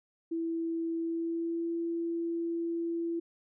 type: tone with pitch glide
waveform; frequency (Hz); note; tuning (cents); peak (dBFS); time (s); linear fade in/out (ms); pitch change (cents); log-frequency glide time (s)
sine; 330.5 to 336.1; E4 to E4; +5 to +34; -30; 0.31-3.2; 10; +29; 0.97-1.72
effects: none